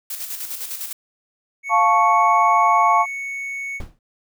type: noise with tremolo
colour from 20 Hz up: blue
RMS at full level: -28 dBFS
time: 0.1-0.93 s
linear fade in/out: 5 ms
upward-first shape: square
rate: 9.9 Hz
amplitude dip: 50%
type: tone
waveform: triangle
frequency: 2217 Hz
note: C#7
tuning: in tune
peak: -24 dBFS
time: 1.63-3.81 s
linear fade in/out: 50 ms
type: chord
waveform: sine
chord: F augmented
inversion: none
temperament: equal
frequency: 698.5 / 880 / 1108.7 Hz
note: F5 / A5 / C#6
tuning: 0 / 0 / 0 cents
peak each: -19 / -18 / -15 dBFS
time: 1.69-3.06 s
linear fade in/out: 50 ms
type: noise with exponential decay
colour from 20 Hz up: brown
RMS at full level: -26 dBFS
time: 3.8-3.99 s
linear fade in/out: 2 ms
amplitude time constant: 41 ms
effects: none